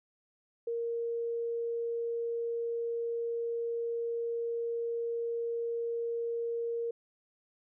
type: tone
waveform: sine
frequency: 466.2 Hz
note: A#4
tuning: in tune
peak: -31 dBFS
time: 0.67-6.91 s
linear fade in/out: 5 ms
effects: none